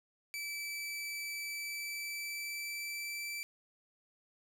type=tone with pitch glide; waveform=sawtooth; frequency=2313 to 2330 Hz; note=D7 to D7; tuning=-27 to -14 cents; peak=-35 dBFS; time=0.34-3.43 s; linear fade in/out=0 ms; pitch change=+13 cents; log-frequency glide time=1.45-3.28 s; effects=none